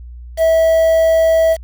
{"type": "tone with quantisation", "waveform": "triangle", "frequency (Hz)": 650, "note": "E5", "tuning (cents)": -24, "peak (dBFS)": -7, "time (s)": [0.37, 1.57], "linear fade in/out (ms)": 50, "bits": 5, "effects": ["added 60 Hz sine -30 dBFS peak until 1.63 s"]}